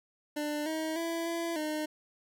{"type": "tone with pitch steps", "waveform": "25% pulse", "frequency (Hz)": [297.5, 316.7, 333, 336, 306.3], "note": ["D4", "D#4", "E4", "E4", "D#4"], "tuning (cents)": [22, 31, 18, 33, -27], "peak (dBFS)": -28, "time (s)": [0.36, 1.86], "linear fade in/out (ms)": 10, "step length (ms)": 300, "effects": []}